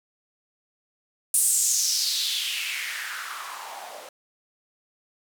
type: noise with band-pass filter sweep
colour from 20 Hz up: blue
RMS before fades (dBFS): -27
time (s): 1.34-4.09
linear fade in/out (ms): 2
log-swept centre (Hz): 9700 to 570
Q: 3.7
effects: none